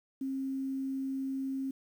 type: tone with quantisation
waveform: sine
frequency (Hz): 268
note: C4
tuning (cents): +42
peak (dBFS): -32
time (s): 0.21-1.71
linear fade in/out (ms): 5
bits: 10
effects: none